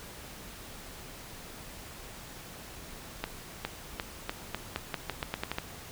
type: accelerating click train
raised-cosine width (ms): 0.3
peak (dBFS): -15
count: 13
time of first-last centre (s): 3.24-5.585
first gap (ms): 410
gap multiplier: 0.85
effects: pink hiss -46 dBFS RMS until 5.91 s